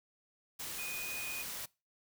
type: tone in noise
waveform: sine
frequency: 2479 Hz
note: D#7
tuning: 7 cents flat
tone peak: -41 dBFS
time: 0.78-1.43 s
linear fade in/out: 10 ms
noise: white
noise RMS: -42 dBFS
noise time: 0.59-1.66 s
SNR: -2 dB
effects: noise-tail reverb RT60 0.3 s tail -24 dB re dry